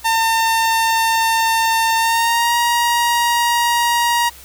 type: tone with pitch glide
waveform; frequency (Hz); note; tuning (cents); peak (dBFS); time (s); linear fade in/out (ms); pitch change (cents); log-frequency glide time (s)
sawtooth; 904 to 947.3; A5 to A#5; +47 to +28; -10; 0.04-4.3; 20; +81; 1.97-2.55
effects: added 62 Hz sine -45 dBFS peak until 4.44 s + white hiss -41 dBFS RMS until 4.44 s